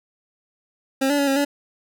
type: tone with pitch steps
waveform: 25% pulse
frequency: 268.4 / 288 / 281.5 / 271.8 / 285.6 Hz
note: C4 / D4 / C#4 / C#4 / D4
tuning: +44 / -34 / +27 / -34 / -48 cents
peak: -14 dBFS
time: 1.01-1.45 s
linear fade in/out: 10 ms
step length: 88 ms
effects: none